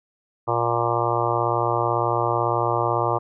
harmonic tone, 118 Hz, A#2, 22 cents sharp, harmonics 1 / 3 / 4 / 5 / 6 / 7 / 8 / 9 / 10, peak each -28 / -28 / -28 / -28 / -28 / -28 / -28 / -28 / -28 dBFS, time 0.47-3.19 s, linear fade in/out 20 ms, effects none

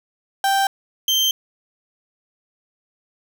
35% pulse tone pair in turn, 784 / 3136 Hz, G5 / G7, 0 / 0 cents, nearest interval 2 octaves, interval 2400 cents, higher second, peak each -14 dBFS, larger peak neither, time 0.44-0.67 / 1.08-1.31 s, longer neither, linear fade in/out 2 ms, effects none

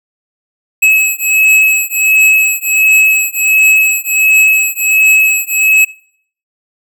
square beating tone pair, 2574 / 2575.4 Hz, E7 / E7, -42 / -41 cents, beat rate 1.4 Hz, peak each -11 dBFS, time 0.82-5.85 s, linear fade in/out 10 ms, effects noise-tail reverb RT60 0.6 s tail -21 dB re dry

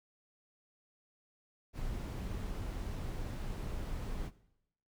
brown noise, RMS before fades -39 dBFS, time 1.73-4.31 s, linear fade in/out 50 ms, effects noise-tail reverb RT60 0.8 s tail -18 dB re dry

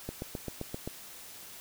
click train, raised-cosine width 2 ms, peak -22 dBFS, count 7, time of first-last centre 0.09-0.875 s, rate 7.64 Hz, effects white hiss -48 dBFS RMS until 1.6 s

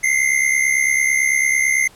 square tone pair together, 2051 / 2120 Hz, C7 / C7, -35 / +22 cents, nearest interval minor second, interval 57 cents, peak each -18 dBFS, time 0.03-1.88 s, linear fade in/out 10 ms, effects pink hiss -47 dBFS RMS until 1.95 s + low-pass 12000 Hz 12 dB/octave

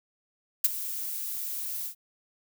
violet noise with ADSR envelope, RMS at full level -18 dBFS, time 0.64-1.95 s, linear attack 7 ms, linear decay 25 ms, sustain -16 dB, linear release 97 ms, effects none

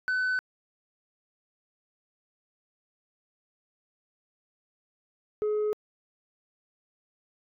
sine tone pair in turn, 1508 / 423.2 Hz, F#6 / G#4, +32 / +33 cents, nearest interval octave + minor seventh, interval 2199 cents, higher first, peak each -22 / -22 dBFS, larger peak neither, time 0.08-0.39 / 5.42-5.73 s, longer neither, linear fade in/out 0 ms, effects tanh soft clip ceiling -24 dBFS

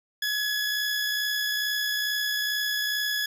20% pulse tone with amplitude modulation, 1691 Hz, G#6, 31 cents sharp, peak -19 dBFS, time 0.22-3.26 s, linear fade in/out 5 ms, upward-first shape sine, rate 62.3 Hz, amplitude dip 30%, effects none

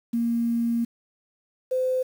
sine tone pair in turn, 233.5 / 513.4 Hz, A#3 / C5, +3 / -33 cents, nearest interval octave + major second, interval 1364 cents, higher second, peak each -21 dBFS, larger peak neither, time 0.13-0.85 / 1.71-2.03 s, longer first, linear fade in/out 10 ms, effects 8-bit

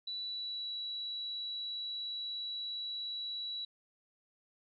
sine tone with pitch glide, 3951 to 3919 Hz, B7 to B7, 0 to -14 cents, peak -37 dBFS, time 0.07-3.65 s, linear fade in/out 5 ms, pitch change -14 cents, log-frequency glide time 0.24-0.73 s, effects none

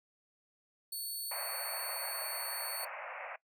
10% pulse tone, 4435 Hz, C#8, in tune, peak -31 dBFS, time 0.92-2.85 s, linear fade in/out 5 ms
pink band-pass noise, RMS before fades -44 dBFS, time 1.31-3.36 s, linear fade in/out 5 ms, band 530 to 2600 Hz, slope 96 dB/octave
effects noise-tail reverb RT60 0.1 s tail -19 dB re dry

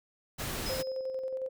pink noise, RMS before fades -36 dBFS, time 0.38-0.83 s, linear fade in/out 20 ms
triangle tone with exponential decay, 5100 Hz, D#8, 42 cents sharp, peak -34 dBFS, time 0.66-1.35 s, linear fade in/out 2 ms, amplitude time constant 150 ms
sine tone with tremolo, 523.3 Hz, C5, in tune, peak -31 dBFS, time 0.69-1.49 s, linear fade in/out 10 ms, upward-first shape square, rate 11 Hz, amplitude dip 35%
effects none

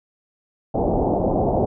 white low-pass noise, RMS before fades -20 dBFS, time 0.74-1.66 s, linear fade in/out 10 ms, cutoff 770 Hz, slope 48 dB/octave, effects none

